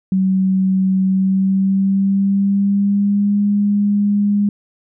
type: tone with pitch glide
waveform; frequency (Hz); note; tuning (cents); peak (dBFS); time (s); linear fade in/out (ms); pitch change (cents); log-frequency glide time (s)
sine; 189.4 to 204.2; F#3 to G#3; +41 to -29; -12; 0.12-4.49; 2; +130; 1.04-3.41
effects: none